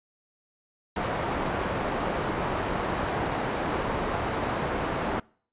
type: low-pass noise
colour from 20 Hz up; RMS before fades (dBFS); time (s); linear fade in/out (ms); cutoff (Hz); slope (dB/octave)
white; -29; 0.96-5.2; 5; 1000; 12
effects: noise-tail reverb RT60 0.5 s tail -25 dB re dry + resampled to 8000 Hz